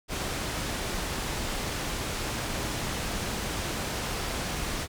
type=low-pass noise; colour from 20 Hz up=pink; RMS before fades=-32 dBFS; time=0.08-4.88 s; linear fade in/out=50 ms; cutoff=9400 Hz; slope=12 dB/octave; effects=none